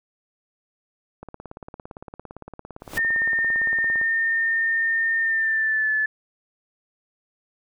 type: click train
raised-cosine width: 1 ms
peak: -23 dBFS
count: 50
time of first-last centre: 1.23-4.014 s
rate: 17.6 Hz
type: noise with exponential growth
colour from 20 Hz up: pink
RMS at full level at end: -28 dBFS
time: 2.8-2.98 s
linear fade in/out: 1 ms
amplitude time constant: 39 ms
type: tone with pitch glide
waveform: sine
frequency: 1819 to 1734.9 Hz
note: A#6 to A6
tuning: -43 to -25 cents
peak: -19 dBFS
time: 2.97-6.06 s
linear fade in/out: 5 ms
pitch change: -82 cents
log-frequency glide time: 5.2-5.91 s
effects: none

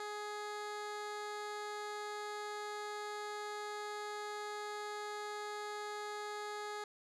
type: tone with low-pass filter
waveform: 15% pulse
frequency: 417.9 Hz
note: G#4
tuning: 11 cents sharp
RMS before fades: -43 dBFS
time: 0-6.84 s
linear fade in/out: 2 ms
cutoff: 8100 Hz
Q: 0.7
effects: none

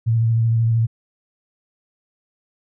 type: tone with vibrato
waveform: sine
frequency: 114.3 Hz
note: A#2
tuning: 34 cents flat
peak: -14 dBFS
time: 0.06-0.87 s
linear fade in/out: 20 ms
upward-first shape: square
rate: 13 Hz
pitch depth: 20 cents each way
effects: none

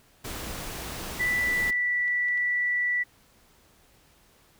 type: noise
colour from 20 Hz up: pink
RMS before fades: -36 dBFS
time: 0.24-1.71 s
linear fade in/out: 10 ms
type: tone with pitch glide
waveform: sine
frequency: 1975.5 to 1960.7 Hz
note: B6 to B6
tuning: 0 to -13 cents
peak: -23 dBFS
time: 1.19-3.04 s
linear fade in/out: 20 ms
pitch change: -13 cents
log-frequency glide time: 1.44-1.94 s
type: clicks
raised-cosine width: 0.2 ms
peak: -32 dBFS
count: 6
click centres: 1.565 / 1.654 / 1.726 / 2.08 / 2.285 / 2.376 s
effects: pink hiss -60 dBFS RMS until 4.59 s

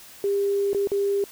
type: tone with dropouts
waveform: sine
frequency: 400 Hz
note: G4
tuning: 35 cents sharp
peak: -20 dBFS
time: 0.24-1.24 s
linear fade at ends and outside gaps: 1 ms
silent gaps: 0.732-0.747 / 0.873-0.917 s
effects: white hiss -46 dBFS RMS until 1.31 s

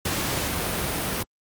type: noise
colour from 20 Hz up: pink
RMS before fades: -26 dBFS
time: 0.05-1.23 s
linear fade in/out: 5 ms
effects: high-pass 60 Hz 12 dB/octave + Opus 48 kbps

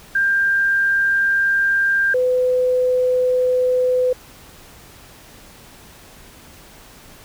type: tone pair in turn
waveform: sine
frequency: 1592 / 504.1 Hz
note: G6 / B4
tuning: +26 / +35 cents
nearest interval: octave + minor sixth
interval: 1991 cents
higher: first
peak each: -14 dBFS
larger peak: neither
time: 0.15-2.14 / 2.14-4.13 s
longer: neither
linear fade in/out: 5 ms
effects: pink hiss -44 dBFS RMS until 7.24 s

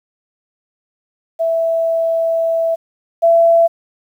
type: tone pair in turn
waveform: sine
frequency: 659.3 / 670 Hz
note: E5 / E5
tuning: 0 / +28 cents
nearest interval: unison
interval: 28 cents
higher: second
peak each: -13 / -7 dBFS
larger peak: second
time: 1.39-2.76 / 3.22-3.68 s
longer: first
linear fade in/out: 20 ms
effects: 8-bit

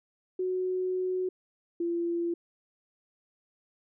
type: tone pair in turn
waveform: sine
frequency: 369 / 341.6 Hz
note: F#4 / F4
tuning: -5 / -38 cents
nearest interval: minor second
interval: 133 cents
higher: first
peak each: -27 dBFS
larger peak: neither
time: 0.39-1.29 / 1.8-2.34 s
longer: first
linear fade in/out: 5 ms
effects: none

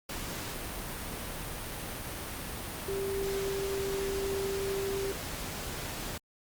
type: tone in noise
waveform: sine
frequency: 392 Hz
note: G4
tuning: in tune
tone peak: -31 dBFS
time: 2.88-5.12 s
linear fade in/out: 5 ms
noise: pink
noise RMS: -38 dBFS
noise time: 0.09-6.18 s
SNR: +4 dB
effects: Opus 48 kbps

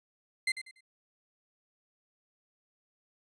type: tone with echo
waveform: 35% pulse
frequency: 2074 Hz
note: C7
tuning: 16 cents flat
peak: -25 dBFS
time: 0.47-0.52 s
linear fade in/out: 5 ms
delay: 96 ms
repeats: 3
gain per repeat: -11 dB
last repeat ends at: 0.808 s
effects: resampled to 24000 Hz

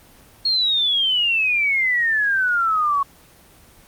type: exponential sweep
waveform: sine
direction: down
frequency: 4322 to 1102 Hz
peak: -16 dBFS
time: 0.45-3.03 s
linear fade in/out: 5 ms
effects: pink hiss -49 dBFS RMS until 3.87 s + Opus 24 kbps

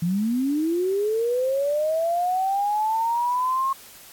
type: linear sweep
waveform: sine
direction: up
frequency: 163.5 to 1084 Hz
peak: -20 dBFS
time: 0.02-3.73 s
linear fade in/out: 5 ms
effects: white hiss -46 dBFS RMS until 4.12 s + AAC 64 kbps

